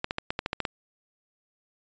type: clicks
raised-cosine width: 0.3 ms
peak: -12 dBFS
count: 9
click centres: 0.044 / 0.109 / 0.184 / 0.305 / 0.391 / 0.461 / 0.531 / 0.603 / 0.652 s
effects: resampled to 16000 Hz